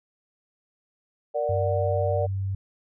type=chord; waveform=sine; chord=Bb augmented; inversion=none; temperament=equal; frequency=466.2 / 587.3 / 740 Hz; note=Bb4 / D5 / F#5; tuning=0 / 0 / 0 cents; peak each=-29 / -25 / -31 dBFS; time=1.34-2.27 s; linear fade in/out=20 ms
type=tone with pitch glide; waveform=sine; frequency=96.2 to 96.93 Hz; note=G2 to G2; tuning=-32 to -19 cents; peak=-25 dBFS; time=1.49-2.55 s; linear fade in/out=5 ms; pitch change=+13 cents; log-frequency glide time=2.16-2.31 s
effects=none

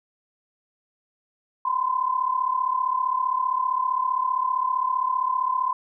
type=tone pair together; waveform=sine; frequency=1000 / 1035.3 Hz; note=B5 / C6; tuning=+21 / -19 cents; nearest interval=minor second; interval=60 cents; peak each=-25 / -23 dBFS; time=1.65-5.73 s; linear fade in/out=5 ms; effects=none

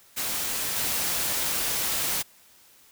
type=noise with level steps; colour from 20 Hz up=white; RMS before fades=-29 / -27 dBFS; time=0.16-2.23 s; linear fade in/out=20 ms; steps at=0.76 s; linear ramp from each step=2 ms; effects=white hiss -56 dBFS RMS until 2.91 s

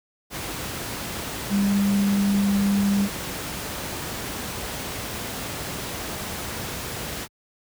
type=tone in noise; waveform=sine; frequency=200 Hz; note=G3; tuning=35 cents sharp; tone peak=-18 dBFS; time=1.49-3.09 s; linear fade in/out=50 ms; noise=pink; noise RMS=-31 dBFS; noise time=0.3-7.28 s; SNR=+10 dB; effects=high-pass 60 Hz 12 dB/octave

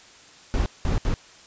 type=noise bursts at uneven times; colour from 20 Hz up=brown; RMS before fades=-22 dBFS; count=3; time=0.54-0.66 / 0.85-0.98 / 1.05-1.14 s; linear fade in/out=0 ms; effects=white hiss -49 dBFS RMS until 1.46 s + resampled to 16000 Hz

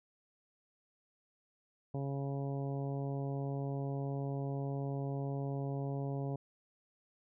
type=harmonic tone; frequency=138.59 Hz; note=C#3; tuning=in tune; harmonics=1 / 2 / 3 / 4 / 5 / 6 / 7; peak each=-36 / -43 / -44 / -47 / -48 / -54 / -56 dBFS; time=1.94-6.36 s; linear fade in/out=5 ms; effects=none

